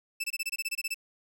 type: tone bursts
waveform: sawtooth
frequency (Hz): 2637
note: E7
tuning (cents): 0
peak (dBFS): -26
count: 12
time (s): 0.2-0.944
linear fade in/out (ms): 10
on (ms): 40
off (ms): 24
effects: none